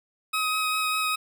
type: tone with vibrato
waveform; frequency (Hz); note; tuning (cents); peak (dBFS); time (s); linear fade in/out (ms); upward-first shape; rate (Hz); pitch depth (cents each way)
20% pulse; 1265; D#6; +28; -19; 0.33-1.16; 10; sine; 5; 11
effects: none